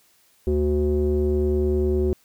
square tone with low-pass filter, 74.2 Hz, D2, 18 cents sharp, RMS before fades -21 dBFS, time 0.47-2.13 s, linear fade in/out 0 ms, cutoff 400 Hz, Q 8.3, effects white hiss -60 dBFS RMS until 2.24 s

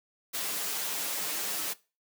white noise with comb filter, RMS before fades -33 dBFS, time 0.33-1.74 s, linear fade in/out 20 ms, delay 8.1 ms, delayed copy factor -0.9, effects noise-tail reverb RT60 0.3 s tail -20 dB re dry + high-pass 200 Hz 12 dB/octave

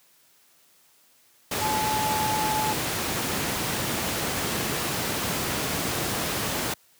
sine tone in noise, 861 Hz, A5, 38 cents flat, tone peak -25 dBFS, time 1.61-2.73 s, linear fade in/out 5 ms, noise pink, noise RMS -27 dBFS, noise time 1.51-6.74 s, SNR -1 dB, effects white hiss -60 dBFS RMS until 6.99 s + high-pass 100 Hz 12 dB/octave

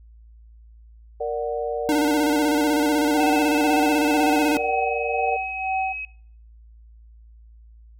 sine chord, Bb augmented, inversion none, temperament equal, 466.2 / 587.3 / 740 Hz, Bb4 / D5 / F#5, 0 / 0 / 0 cents, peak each -26 / -28 / -30 dBFS, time 1.2-5.37 s, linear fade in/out 10 ms
square tone with vibrato, 298.5 Hz, D4, 28 cents sharp, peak -19 dBFS, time 1.89-4.57 s, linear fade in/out 0 ms, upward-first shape square, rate 16 Hz, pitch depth 48 cents each way
sine tone with tremolo, 762 Hz, G5, 49 cents flat, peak -21 dBFS, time 3.15-5.93 s, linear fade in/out 10 ms, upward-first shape sine, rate 2 Hz, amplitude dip 75%
sine tone with pitch glide, 2618 to 2549 Hz, E7 to D#7, -13 to +41 cents, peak -29 dBFS, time 3.2-6.05 s, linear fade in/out 2 ms, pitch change -46 cents, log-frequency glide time 4.15-4.54 s
effects noise-tail reverb RT60 0.6 s tail -23 dB re dry + added 56 Hz sine -45 dBFS peak until 7.99 s

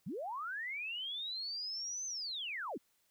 sine linear two-way sweep, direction up then down, 132.3 to 6250 to 167.9 Hz, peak -38 dBFS, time 0.06-2.78 s, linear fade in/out 10 ms, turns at 2.06 s, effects white hiss -75 dBFS RMS until 3.1 s

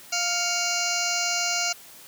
harmonic tone with a mistuned harmonic, 698.5 Hz, F5, in tune, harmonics 1 / 2 / 3 / 4 / 6 / 7 / 8 / 9 / 10, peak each -32 / -32 / -32 / -32 / -32 / -32 / -32 / -32 / -32 dBFS, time 0.12-1.73 s, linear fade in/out 10 ms, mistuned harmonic 3, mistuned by +110 cents, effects white hiss -47 dBFS RMS until 2.07 s + high-pass 80 Hz 12 dB/octave

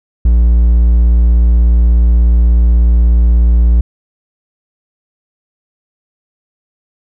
triangle tone, 58.27 Hz, A#1, in tune, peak -3 dBFS, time 0.25-3.81 s, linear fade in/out 5 ms, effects none

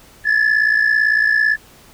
sine tone pair together, 1700 / 1757.9 Hz, G#6 / A6, +40 / -2 cents, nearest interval minor second, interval 58 cents, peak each -13 dBFS, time 0.24-1.57 s, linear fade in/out 50 ms, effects tanh soft clip ceiling -9 dBFS + pink hiss -46 dBFS RMS until 1.93 s

